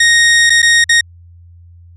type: tone with dropouts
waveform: sawtooth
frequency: 1864.7 Hz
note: A#6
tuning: in tune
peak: -3 dBFS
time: 0-1.01 s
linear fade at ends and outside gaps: 5 ms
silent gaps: 0.497-0.502 / 0.62-0.627 / 0.842-0.892 s
effects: added 86 Hz sine -37 dBFS peak until 1.96 s + resampled to 22050 Hz